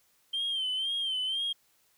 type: tone with vibrato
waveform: sine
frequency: 3136 Hz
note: G7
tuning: in tune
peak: -27 dBFS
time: 0.33-1.53 s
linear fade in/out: 10 ms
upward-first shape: sine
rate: 2 Hz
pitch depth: 72 cents each way
effects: tanh soft clip ceiling -26 dBFS + white hiss -68 dBFS RMS until 1.97 s